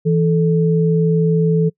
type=tone pair together; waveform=sine; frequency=163.5 / 436.5 Hz; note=E3 / A4; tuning=-14 / -14 cents; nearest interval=octave + perfect fourth; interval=1700 cents; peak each=-13 / -17 dBFS; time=0.05-1.7 s; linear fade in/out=20 ms; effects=noise-tail reverb RT60 0.1 s tail -26 dB re dry